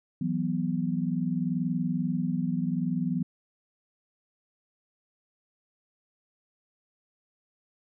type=chord; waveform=sine; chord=E suspended second; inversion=none; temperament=just; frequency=164.81 / 185.42 / 247.2 Hz; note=E3 / F#3 / B3; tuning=0 / +4 / +2 cents; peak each=-30 dBFS; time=0.21-3.23 s; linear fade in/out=5 ms; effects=none